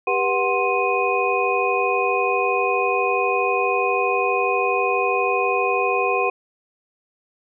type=tone cluster; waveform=sine; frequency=395.5 / 487.8 / 740 / 1054 / 2492 Hz; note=G4 / B4 / F#5 / C6 / D#7; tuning=+15 / -21 / 0 / +12 / +2 cents; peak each=-24 dBFS; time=0.07-6.3 s; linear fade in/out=5 ms; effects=none